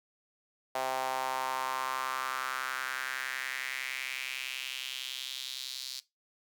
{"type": "tone with high-pass filter sweep", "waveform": "sawtooth", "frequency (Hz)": 130.81, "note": "C3", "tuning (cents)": 0, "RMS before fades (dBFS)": -36, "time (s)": [0.75, 6], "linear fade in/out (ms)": 5, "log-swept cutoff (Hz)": [710, 4400], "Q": 3.4, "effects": ["noise-tail reverb RT60 0.2 s tail -18 dB re dry"]}